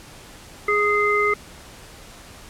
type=harmonic tone; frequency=415.3 Hz; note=G#4; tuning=in tune; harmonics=1 / 3 / 5; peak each=-21 / -21 / -21 dBFS; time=0.68-1.34 s; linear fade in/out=5 ms; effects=pink hiss -43 dBFS RMS until 2.49 s + low-pass 11000 Hz 12 dB/octave